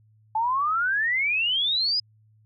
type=exponential sweep; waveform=sine; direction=up; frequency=858 to 5070 Hz; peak=-21 dBFS; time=0.35-2 s; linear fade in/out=5 ms; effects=added 108 Hz sine -56 dBFS peak until 2.45 s